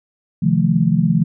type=chord; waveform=sine; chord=F dominant seventh; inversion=second; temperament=just; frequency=130.96 / 157.15 / 174.61 / 218.3 Hz; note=C3 / Eb3 / F3 / A3; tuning=+2 / +18 / 0 / -13 cents; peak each=-22 / -17 / -16 / -19 dBFS; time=0.42-1.24 s; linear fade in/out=10 ms; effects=none